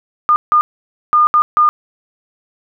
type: tone bursts at uneven times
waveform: sine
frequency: 1214 Hz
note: D#6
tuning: 43 cents flat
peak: -7 dBFS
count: 5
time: 0.29-0.36 / 0.52-0.61 / 1.13-1.27 / 1.34-1.42 / 1.57-1.69 s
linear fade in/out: 0 ms
effects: none